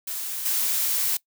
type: noise with level steps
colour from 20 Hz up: blue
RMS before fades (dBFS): -31 / -24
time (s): 0.07-1.17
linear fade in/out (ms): 5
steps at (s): 0.45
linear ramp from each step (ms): 10
effects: noise-tail reverb RT60 0.1 s tail -21 dB re dry